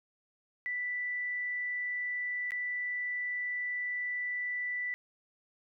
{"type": "tone with dropouts", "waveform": "sine", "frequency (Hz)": 1975.5, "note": "B6", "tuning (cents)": 0, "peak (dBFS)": -32, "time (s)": [0.66, 4.94], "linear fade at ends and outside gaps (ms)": 0, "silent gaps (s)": [2.507, 2.519], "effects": []}